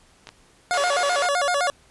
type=clicks; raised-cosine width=0.2 ms; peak=-21 dBFS; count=2; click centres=0.271 / 0.29 s
type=tone with vibrato; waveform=25% pulse; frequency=637 Hz; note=D#5; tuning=41 cents sharp; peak=-16 dBFS; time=0.71-1.7 s; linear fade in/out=0 ms; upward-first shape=square; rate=7.8 Hz; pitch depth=200 cents each way
type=band-pass noise; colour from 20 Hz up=pink; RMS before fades=-33 dBFS; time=0.73-1.27 s; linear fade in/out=5 ms; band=400 to 7400 Hz; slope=48 dB/octave
effects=pink hiss -56 dBFS RMS until 1.9 s + resampled to 24000 Hz